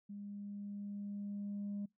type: tone with level ramp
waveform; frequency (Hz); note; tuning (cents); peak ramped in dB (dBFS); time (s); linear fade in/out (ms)
sine; 203; G#3; -39; -44 to -36; 0.09-1.86; 10
effects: noise-tail reverb RT60 0.2 s tail -26 dB re dry + tanh soft clip ceiling -36 dBFS